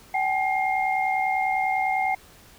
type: tone cluster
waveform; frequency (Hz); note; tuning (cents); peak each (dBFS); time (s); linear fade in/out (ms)
sine; 764 / 834 / 2124; G5 / G#5 / C7; -45 / +7 / +25; -23 / -29 / -27; 0.14-2.15; 5
effects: pink hiss -51 dBFS RMS until 2.58 s